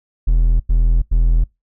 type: tone bursts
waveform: triangle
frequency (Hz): 41.2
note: E1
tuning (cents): 0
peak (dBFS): -8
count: 3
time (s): 0.27-1.442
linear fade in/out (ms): 10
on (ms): 330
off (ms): 91
effects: noise-tail reverb RT60 0.2 s tail -24 dB re dry